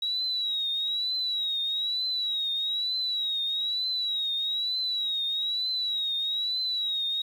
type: tone with vibrato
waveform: sine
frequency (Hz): 3859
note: B7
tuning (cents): -41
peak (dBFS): -26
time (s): 0.02-7.22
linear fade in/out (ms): 5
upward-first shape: triangle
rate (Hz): 1.1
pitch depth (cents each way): 93
effects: 9-bit